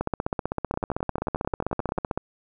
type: two click trains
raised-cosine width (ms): 1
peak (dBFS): -11 / -15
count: 35 / 15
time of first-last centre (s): 0.01-2.176 / 0.74-1.979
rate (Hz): 15.7 / 11.3
effects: none